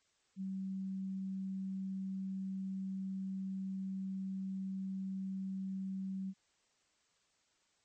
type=tone; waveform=sine; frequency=191.3 Hz; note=G3; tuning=42 cents flat; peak=-37 dBFS; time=0.36-6.34 s; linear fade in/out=50 ms; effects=white hiss -75 dBFS RMS until 7.84 s + MP3 32 kbps